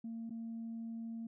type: tone with dropouts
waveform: sine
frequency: 228.1 Hz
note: A#3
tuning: 37 cents flat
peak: -39 dBFS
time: 0.04-1.27 s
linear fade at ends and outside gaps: 5 ms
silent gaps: 0.296-0.305 s
effects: tanh soft clip ceiling -37 dBFS